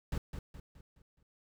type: noise with echo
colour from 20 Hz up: brown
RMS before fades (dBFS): -34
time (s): 0.12-0.18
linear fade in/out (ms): 2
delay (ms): 210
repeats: 5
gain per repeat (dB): -7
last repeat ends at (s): 1.23
effects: none